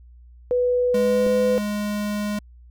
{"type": "tone with pitch glide", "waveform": "sine", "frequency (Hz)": [493.9, 503.7], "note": ["B4", "B4"], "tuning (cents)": [0, 34], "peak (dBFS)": -17, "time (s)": [0.51, 1.58], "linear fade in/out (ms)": 0, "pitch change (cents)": 34, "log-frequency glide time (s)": [0.97, 1.29]}
{"type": "tone", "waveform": "square", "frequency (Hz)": 207.7, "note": "G#3", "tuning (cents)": 0, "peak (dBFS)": -24, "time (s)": [0.94, 2.39], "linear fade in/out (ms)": 5}
{"type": "clicks", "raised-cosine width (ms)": 2, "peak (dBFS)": -22, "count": 2, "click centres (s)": [1.264, 1.267]}
{"effects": ["added 60 Hz sine -44 dBFS peak until 2.7 s"]}